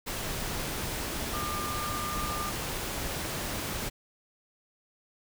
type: tone in noise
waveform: sine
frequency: 1200 Hz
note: D6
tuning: 37 cents sharp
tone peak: -34 dBFS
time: 1.33-2.51 s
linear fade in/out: 20 ms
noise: pink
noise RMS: -34 dBFS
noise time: 0.06-3.9 s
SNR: -3 dB
effects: none